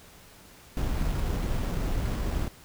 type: noise with sample-and-hold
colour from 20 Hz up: brown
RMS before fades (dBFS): -28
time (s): 0.77-2.48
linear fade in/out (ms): 2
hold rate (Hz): 6300
effects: pink hiss -52 dBFS RMS until 2.64 s